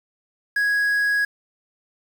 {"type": "tone with quantisation", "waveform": "triangle", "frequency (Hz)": 1661.2, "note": "G#6", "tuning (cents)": 0, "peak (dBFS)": -16, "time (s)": [0.56, 1.25], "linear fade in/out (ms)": 5, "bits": 7, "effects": []}